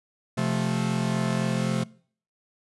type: chord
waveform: 45% pulse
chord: F major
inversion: second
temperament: equal with one note detuned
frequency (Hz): 130.81 / 174.61 / 218.4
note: C3 / F3 / A3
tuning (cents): 0 / 0 / -13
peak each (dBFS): -28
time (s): 0.37-1.84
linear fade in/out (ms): 10
effects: noise-tail reverb RT60 0.5 s tail -22 dB re dry + resampled to 24000 Hz